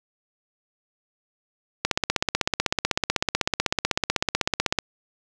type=click train; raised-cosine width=0.2 ms; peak=-3 dBFS; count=48; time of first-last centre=1.85-4.787 s; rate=16 Hz; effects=none